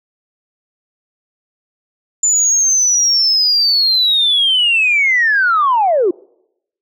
sine linear sweep, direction down, 7090 to 329.6 Hz, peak -9 dBFS, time 2.23-6.11 s, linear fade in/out 5 ms, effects noise-tail reverb RT60 0.8 s tail -26 dB re dry + tanh soft clip ceiling -5 dBFS

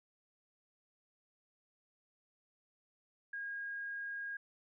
sine tone, 1630 Hz, G#6, 33 cents flat, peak -39 dBFS, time 3.33-4.37 s, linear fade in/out 5 ms, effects none

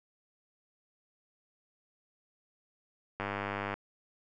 click train, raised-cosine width 0.5 ms, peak -19 dBFS, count 55, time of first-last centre 3.2-3.74 s, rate 100 Hz, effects none

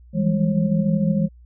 sine tone cluster, 162.7 / 169 / 191.3 / 204.7 / 539 Hz, E3 / E3 / G3 / G#3 / C#5, -22 / +43 / -42 / -25 / -49 cents, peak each -21 / -28 / -26 / -20 / -29 dBFS, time 0.13-1.29 s, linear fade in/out 50 ms, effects added 60 Hz sine -44 dBFS peak until 1.45 s

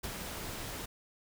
pink noise with ADSR envelope, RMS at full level -37 dBFS, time 0.03-0.86 s, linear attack 13 ms, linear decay 31 ms, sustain -4 dB, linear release 11 ms, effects none

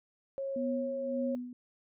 sine tone, 545 Hz, C#5, 29 cents flat, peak -33 dBFS, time 0.38-1.35 s, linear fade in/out 0 ms
sine tone with tremolo, 246.9 Hz, B3, in tune, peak -31 dBFS, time 0.56-1.53 s, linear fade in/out 2 ms, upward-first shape sine, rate 1.8 Hz, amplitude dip 75%
effects none

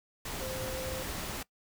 sine tone in noise, 520 Hz, C5, 11 cents flat, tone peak -38 dBFS, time 0.41-1.03 s, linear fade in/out 5 ms, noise pink, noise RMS -38 dBFS, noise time 0.25-1.43 s, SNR -3 dB, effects noise-tail reverb RT60 0.1 s tail -21 dB re dry

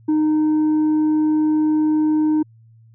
sine tone with tanh clipping, 307.9 Hz, D#4, 18 cents flat, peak -15 dBFS, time 0.08-2.43 s, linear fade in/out 10 ms, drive 3 dB, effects added 113 Hz sine -46 dBFS peak until 2.94 s

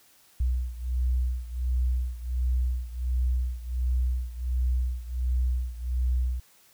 sine beating tone pair, 61.74 / 63.14 Hz, B1 / B1, 0 / +39 cents, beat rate 1.4 Hz, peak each -26 / -29 dBFS, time 0.4-6.4 s, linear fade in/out 5 ms, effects white hiss -59 dBFS RMS until 6.73 s

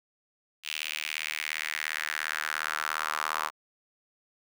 sawtooth tone with high-pass filter sweep, 77.2 Hz, D#2, 13 cents flat, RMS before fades -33 dBFS, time 0.63-3.51 s, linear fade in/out 50 ms, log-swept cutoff 2800 to 1100 Hz, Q 3.2, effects none

